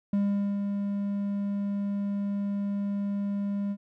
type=tone with ADSR envelope; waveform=triangle; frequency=201.2 Hz; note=G3; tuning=45 cents sharp; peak=-20 dBFS; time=0.13-3.77 s; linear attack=4 ms; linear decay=440 ms; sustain=-5 dB; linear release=58 ms; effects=none